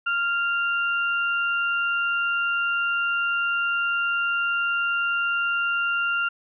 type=tone pair together; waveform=sine; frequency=1394.7 / 2775 Hz; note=F6 / F7; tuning=-3 / -12 cents; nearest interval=octave; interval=1191 cents; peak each=-22 / -28 dBFS; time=0.06-6.29 s; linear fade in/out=10 ms; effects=none